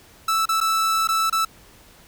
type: tone with dropouts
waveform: 45% pulse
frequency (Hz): 1317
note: E6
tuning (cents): -2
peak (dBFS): -18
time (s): 0.28-1.45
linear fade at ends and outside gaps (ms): 5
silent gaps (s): 0.456-0.489 / 0.604-0.611 / 1.074-1.087 / 1.299-1.325
effects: pink hiss -50 dBFS RMS until 2.07 s